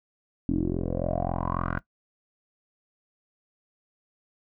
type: tone with low-pass filter sweep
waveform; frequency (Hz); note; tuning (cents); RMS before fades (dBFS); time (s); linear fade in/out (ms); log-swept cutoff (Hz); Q
10% pulse; 43.65; F1; 0; -28; 0.49-1.79; 0; 280 to 1500; 7.1
effects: noise-tail reverb RT60 0.1 s tail -17 dB re dry